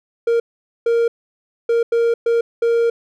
triangle tone bursts at uneven times, 465.8 Hz, A#4, 1 cent flat, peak -11 dBFS, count 6, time 0.27-0.4 / 0.86-1.08 / 1.69-1.83 / 1.92-2.14 / 2.26-2.41 / 2.62-2.9 s, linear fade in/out 5 ms, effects none

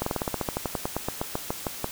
slowing click train, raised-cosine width 1 ms, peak -12 dBFS, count 20, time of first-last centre 0.02-1.844 s, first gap 44 ms, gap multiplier 1.08, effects white hiss -38 dBFS RMS until 1.91 s

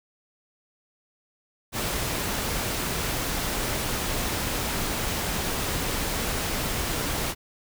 pink noise, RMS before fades -28 dBFS, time 1.72-7.35 s, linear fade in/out 50 ms, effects none

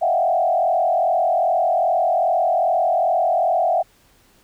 sine tone with frequency modulation, 703 Hz, F5, 11 cents sharp, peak -15 dBFS, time 0.01-3.83 s, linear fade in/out 20 ms, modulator 42.5 Hz, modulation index 1.6, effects pink hiss -56 dBFS RMS until 4.43 s

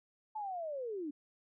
sine linear sweep, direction down, 880 to 277.2 Hz, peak -37 dBFS, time 0.35-1.11 s, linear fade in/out 10 ms, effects none

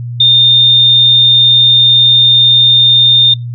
sine tone, 3631 Hz, A#7, 46 cents flat, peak -3 dBFS, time 0.2-3.34 s, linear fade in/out 5 ms, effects noise-tail reverb RT60 0.2 s tail -22 dB re dry + added 120 Hz sine -18 dBFS peak until 3.54 s

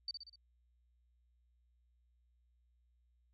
sine tone with echo, 4598 Hz, D8, 37 cents flat, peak -37 dBFS, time 0.08-0.11 s, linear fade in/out 2 ms, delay 62 ms, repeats 4, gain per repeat -5 dB, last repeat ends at 0.358 s, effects added 60 Hz sine -70 dBFS peak until 3.33 s

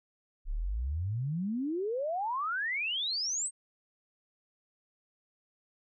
sine exponential sweep, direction up, 31.19 to 8640 Hz, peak -30 dBFS, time 0.45-3.51 s, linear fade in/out 50 ms, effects none

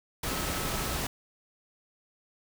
sine tone in noise, 1296 Hz, E6, 30 cents flat, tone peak -42 dBFS, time 0.27-0.97 s, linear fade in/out 5 ms, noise pink, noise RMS -32 dBFS, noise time 0.23-1.07 s, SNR -13 dB, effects none

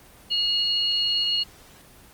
sine tone pair together, 2873 / 4318 Hz, F7 / C#8, +48 / -46 cents, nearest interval perfect fifth, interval 706 cents, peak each -23 dBFS, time 0.3-1.44 s, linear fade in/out 20 ms, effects pink hiss -50 dBFS RMS until 2.13 s + Opus 24 kbps

